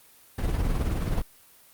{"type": "noise with tremolo", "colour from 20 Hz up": "brown", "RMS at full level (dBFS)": -23, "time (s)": [0.38, 1.22], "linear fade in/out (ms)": 5, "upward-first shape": "triangle", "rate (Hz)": 19, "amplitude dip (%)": 55, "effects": ["white hiss -55 dBFS RMS until 1.73 s", "Opus 32 kbps"]}